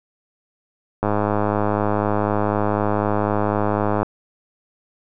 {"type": "click train", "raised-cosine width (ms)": 1, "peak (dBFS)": -6, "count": 313, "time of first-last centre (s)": [1.03, 4.03], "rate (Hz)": 104, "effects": []}